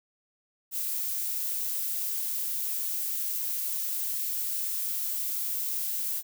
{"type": "noise", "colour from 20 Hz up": "violet", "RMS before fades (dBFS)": -31, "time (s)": [0.71, 6.23], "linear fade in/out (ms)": 50, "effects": []}